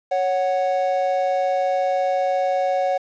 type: tone pair together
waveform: triangle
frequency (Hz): 554.4 / 740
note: C#5 / F#5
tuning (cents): 0 / 0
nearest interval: perfect fourth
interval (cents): 500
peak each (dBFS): -19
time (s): 0.11-2.98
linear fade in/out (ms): 10
effects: resampled to 16000 Hz + 8-bit